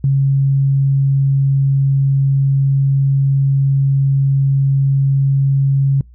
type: tone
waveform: sine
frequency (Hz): 137.2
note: C#3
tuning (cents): -17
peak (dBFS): -10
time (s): 0.04-6.01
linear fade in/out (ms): 2
effects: noise-tail reverb RT60 0.2 s tail -26 dB re dry + added 60 Hz sine -39 dBFS peak until 6.14 s